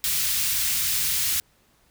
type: band-stop noise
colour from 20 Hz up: white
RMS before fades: -24 dBFS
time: 0.04-1.4 s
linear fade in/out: 0 ms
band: 120 to 2100 Hz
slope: 12 dB/octave
effects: pink hiss -62 dBFS RMS until 1.9 s